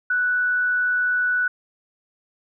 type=tone with frequency modulation; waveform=sine; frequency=1481 Hz; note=F#6; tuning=1 cent sharp; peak=-18 dBFS; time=0.1-1.48 s; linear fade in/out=5 ms; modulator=104 Hz; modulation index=0.22; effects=none